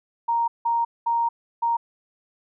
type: tone bursts at uneven times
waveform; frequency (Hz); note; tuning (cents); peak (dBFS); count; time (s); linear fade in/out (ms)
sine; 932.3; A#5; 0; -19; 4; 0.28-0.48 / 0.65-0.85 / 1.06-1.29 / 1.62-1.77; 10
effects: none